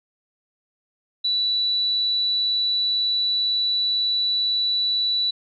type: tone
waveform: sine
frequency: 3951 Hz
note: B7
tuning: in tune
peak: -19 dBFS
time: 1.24-5.31 s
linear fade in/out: 10 ms
effects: none